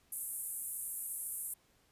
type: band-pass noise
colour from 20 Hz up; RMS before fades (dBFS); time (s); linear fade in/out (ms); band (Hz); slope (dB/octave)
white; -41; 0.12-1.54; 5; 8700 to 13000; 48
effects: pink hiss -70 dBFS RMS until 1.91 s + resampled to 32000 Hz